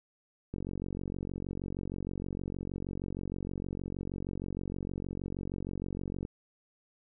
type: click train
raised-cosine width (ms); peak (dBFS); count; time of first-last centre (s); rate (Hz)
3; -24; 266; 0.54-6.251; 46.4
effects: none